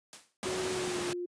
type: noise with exponential decay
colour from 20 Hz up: white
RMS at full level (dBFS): -43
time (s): 0.13-0.37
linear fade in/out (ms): 0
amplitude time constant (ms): 51
type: noise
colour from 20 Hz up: pink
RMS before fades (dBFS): -35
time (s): 0.43-1.13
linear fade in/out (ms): 0
type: tone with pitch glide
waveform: sine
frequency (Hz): 371 to 353.4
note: F#4 to F4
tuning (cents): +5 to +21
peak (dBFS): -33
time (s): 0.45-1.26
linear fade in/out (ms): 10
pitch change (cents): -84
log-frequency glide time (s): 0.72-1.03
effects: high-pass 150 Hz 12 dB/octave + resampled to 22050 Hz